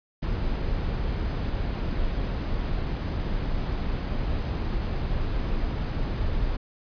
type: noise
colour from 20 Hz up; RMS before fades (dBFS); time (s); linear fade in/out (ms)
brown; -27; 0.22-6.57; 10
effects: resampled to 11025 Hz